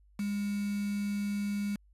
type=tone with quantisation; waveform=sine; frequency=203.6 Hz; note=G#3; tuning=34 cents flat; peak=-30 dBFS; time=0.19-1.76 s; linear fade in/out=5 ms; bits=7; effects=added 50 Hz sine -59 dBFS peak until 1.93 s + resampled to 32000 Hz